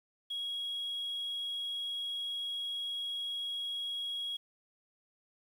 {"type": "tone", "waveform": "sine", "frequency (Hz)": 3309, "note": "G#7", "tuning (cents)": -7, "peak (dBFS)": -33, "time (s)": [0.3, 4.37], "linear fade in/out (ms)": 10, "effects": ["tanh soft clip ceiling -32 dBFS", "10-bit"]}